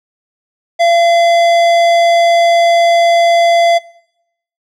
sine tone with tanh clipping, 682 Hz, F5, 41 cents flat, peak -9 dBFS, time 0.79-3.79 s, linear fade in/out 20 ms, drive 16 dB, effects noise-tail reverb RT60 0.8 s tail -22 dB re dry

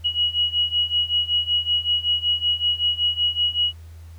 sine beating tone pair, 2906 / 2911.3 Hz, F#7 / F#7, -32 / -29 cents, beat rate 5.3 Hz, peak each -23 / -21 dBFS, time 0.04-3.73 s, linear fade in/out 20 ms, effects added 82 Hz sine -38 dBFS peak until 4.18 s + pink hiss -56 dBFS RMS until 4.18 s

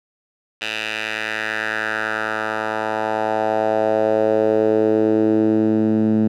10% pulse tone with band-pass filter sweep, 109 Hz, A2, 16 cents flat, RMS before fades -19 dBFS, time 0.61-6.28 s, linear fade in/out 10 ms, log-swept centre 2800 to 220 Hz, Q 2.5, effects none

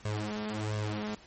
sawtooth tone with flanger, 106.3 Hz, G#2, 41 cents sharp, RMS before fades -34 dBFS, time 0.05-1.15 s, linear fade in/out 5 ms, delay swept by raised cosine 1.8 to 5 ms, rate 1.4 Hz, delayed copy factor +1, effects pink hiss -55 dBFS RMS until 1.26 s + MP3 32 kbps

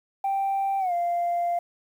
sine tone with pitch glide, 784 to 694.4 Hz, G5 to F5, 0 to -10 cents, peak -21 dBFS, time 0.24-1.59 s, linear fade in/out 5 ms, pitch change -210 cents, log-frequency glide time 0.79-0.93 s, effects tanh soft clip ceiling -20 dBFS + 9-bit

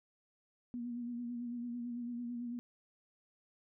sine tone with vibrato, 240 Hz, B3, 49 cents flat, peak -38 dBFS, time 0.74-2.59 s, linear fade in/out 0 ms, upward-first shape sine, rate 9 Hz, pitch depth 36 cents each way, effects none

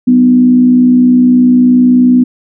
sine tone with frequency modulation, 249 Hz, B3, 14 cents sharp, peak -3 dBFS, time 0.07-2.24 s, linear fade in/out 10 ms, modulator 59.6 Hz, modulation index 0.39, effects none

